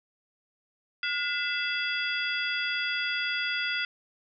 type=tone cluster; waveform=sine; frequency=1436 / 2019 / 2644 / 3370 / 4786 Hz; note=F6 / B6 / E7 / G#7 / D8; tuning=+48 / +38 / +5 / +25 / +32 cents; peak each=-31 / -34 / -34 / -34 / -38 dBFS; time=1.03-3.85 s; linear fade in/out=2 ms; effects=none